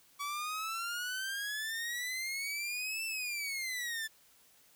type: exponential two-way sweep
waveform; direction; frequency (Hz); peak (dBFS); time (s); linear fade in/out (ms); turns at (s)
sawtooth; up then down; 1134 to 2676 to 1746; -32; 0.19-4.08; 20; 3.05
effects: white hiss -64 dBFS RMS until 4.75 s